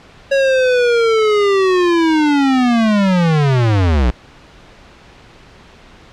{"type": "linear sweep", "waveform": "square", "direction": "down", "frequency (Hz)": [554.4, 55.1], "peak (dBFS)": -11, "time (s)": [0.31, 4.11], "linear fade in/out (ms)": 10, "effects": ["pink hiss -42 dBFS RMS until 6.12 s", "low-pass 4000 Hz 12 dB/octave"]}